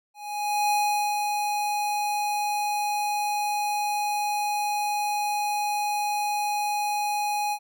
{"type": "tone with ADSR envelope", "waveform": "square", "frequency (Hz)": 830.6, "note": "G#5", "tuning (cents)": 0, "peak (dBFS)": -21, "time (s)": [0.14, 7.59], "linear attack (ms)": 560, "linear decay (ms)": 450, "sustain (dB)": -4, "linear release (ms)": 66, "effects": []}